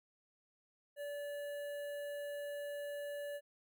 square tone with notch filter, 577 Hz, D5, 31 cents flat, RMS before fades -43 dBFS, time 0.96-3.41 s, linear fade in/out 50 ms, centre 5200 Hz, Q 0.61, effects none

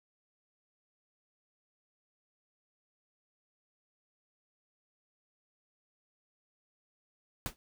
pink noise with exponential decay, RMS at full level -32 dBFS, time 7.46-7.56 s, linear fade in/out 0 ms, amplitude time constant 20 ms, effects none

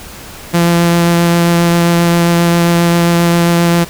sawtooth tone with vibrato, 170.9 Hz, F3, 37 cents flat, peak -4 dBFS, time 0.53-3.85 s, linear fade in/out 20 ms, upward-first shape triangle, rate 7.5 Hz, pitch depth 11 cents each way, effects pink hiss -31 dBFS RMS until 3.89 s

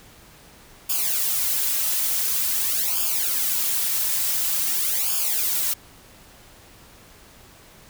blue noise with flanger, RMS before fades -23 dBFS, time 0.89-5.74 s, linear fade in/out 10 ms, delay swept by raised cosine 0.5 to 4.3 ms, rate 0.47 Hz, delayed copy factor -1, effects pink hiss -49 dBFS RMS until 7.89 s

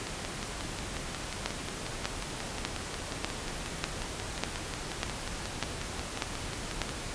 two click trains, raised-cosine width 0.2 ms, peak -11 / -18 dBFS, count 10 / 39, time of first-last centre 1.46-6.817 / 0.07-6.892 s, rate 1.68 / 5.57 Hz, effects pink hiss -38 dBFS RMS until 7.14 s + resampled to 22050 Hz

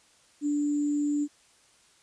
sine tone with sample-and-hold, 292.1 Hz, D4, 9 cents flat, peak -24 dBFS, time 0.41-1.28 s, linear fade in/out 50 ms, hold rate 7350 Hz, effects white hiss -61 dBFS RMS until 2.02 s + resampled to 22050 Hz

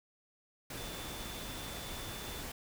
sine tone in noise, 3509 Hz, A7, 5 cents flat, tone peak -50 dBFS, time 0.77-2.42 s, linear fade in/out 5 ms, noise pink, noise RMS -43 dBFS, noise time 0.7-2.52 s, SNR -10 dB, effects none

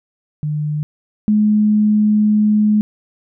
sine tone pair in turn, 150.3 / 211.5 Hz, D3 / G#3, +40 / +32 cents, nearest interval tritone, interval 592 cents, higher second, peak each -17 / -10 dBFS, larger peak second, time 0.43-0.83 / 1.28-2.81 s, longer second, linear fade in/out 0 ms, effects none

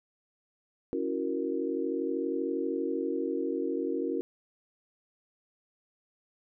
sine chord, F# dominant seventh, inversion second, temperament equal, 277.2 / 329.6 / 370 / 466.2 Hz, C#4 / E4 / F#4 / A#4, 0 / 0 / 0 / 0 cents, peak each -34 dBFS, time 0.93-4.21 s, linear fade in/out 0 ms, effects none

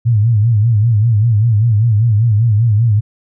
sine tone with vibrato, 110.7 Hz, A2, 11 cents sharp, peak -8 dBFS, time 0.05-3.01 s, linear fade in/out 20 ms, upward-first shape sine, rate 5.1 Hz, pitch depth 140 cents each way, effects none

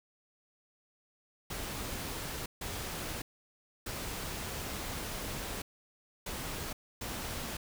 pink noise bursts at uneven times, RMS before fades -39 dBFS, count 5, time 1.5-2.46 / 2.61-3.22 / 3.86-5.62 / 6.26-6.73 / 7.01-7.57 s, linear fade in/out 5 ms, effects none

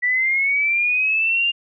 sine linear sweep, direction up, 1953 to 2817 Hz, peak -16 dBFS, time 0.02-1.52 s, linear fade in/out 20 ms, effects none

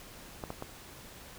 clicks, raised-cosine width 1 ms, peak -23 dBFS, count 3, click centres 0.438 / 0.504 / 0.624 s, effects pink hiss -50 dBFS RMS until 1.38 s

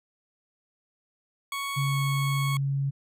20% pulse tone with pitch glide, 1112 to 1104.3 Hz, C#6 to C#6, +5 to -7 cents, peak -25 dBFS, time 1.52-2.57 s, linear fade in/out 2 ms, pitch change -12 cents, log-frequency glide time 1.84-1.96 s
sine tone, 138.4 Hz, C#3, 2 cents flat, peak -24 dBFS, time 1.76-2.91 s, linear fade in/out 20 ms
effects none

